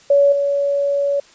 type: tone with level steps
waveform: sine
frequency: 565 Hz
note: C#5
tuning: 33 cents sharp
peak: -9 / -15 dBFS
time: 0.1-1.2 s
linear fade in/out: 5 ms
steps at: 0.32 s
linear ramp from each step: 5 ms
effects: white hiss -48 dBFS RMS until 1.34 s + resampled to 16000 Hz